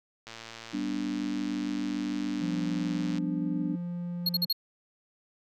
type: click train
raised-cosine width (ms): 0.2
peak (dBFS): -25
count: 333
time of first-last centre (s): 0.27-3.182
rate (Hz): 114
type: chord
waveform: sine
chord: G major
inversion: none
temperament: equal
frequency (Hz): 196 / 246.9 / 293.7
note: G3 / B3 / D4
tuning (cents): 0 / 0 / 0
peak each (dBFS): -36 / -35 / -31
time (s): 0.73-3.76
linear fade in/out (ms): 10
type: tone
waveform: triangle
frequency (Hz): 174.61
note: F3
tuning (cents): 0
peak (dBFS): -30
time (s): 2.41-4.46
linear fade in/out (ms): 10
type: tone bursts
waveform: square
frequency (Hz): 4300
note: C8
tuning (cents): +47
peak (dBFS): -24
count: 4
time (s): 4.26-4.528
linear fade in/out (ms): 5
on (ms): 31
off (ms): 48
effects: none